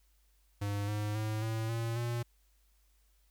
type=tone with pitch steps; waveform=square; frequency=101.7 / 104.92 / 108.25 / 111.68 / 115.21 / 118.86 Hz; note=G#2 / G#2 / A2 / A2 / A#2 / A#2; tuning=-36 / +18 / -28 / +26 / -20 / +34 cents; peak=-33 dBFS; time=0.61-2.23 s; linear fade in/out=10 ms; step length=270 ms; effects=added 50 Hz sine -66 dBFS peak until 3.3 s + white hiss -74 dBFS RMS until 3.3 s